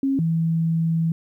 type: tone pair in turn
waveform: sine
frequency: 271.6 / 163.89 Hz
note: C#4 / E3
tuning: -35 / -10 cents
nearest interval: major sixth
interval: 875 cents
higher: first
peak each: -18 dBFS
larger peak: neither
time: 0.03-0.19 / 0.19-1.12 s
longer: second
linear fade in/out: 2 ms
effects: 10-bit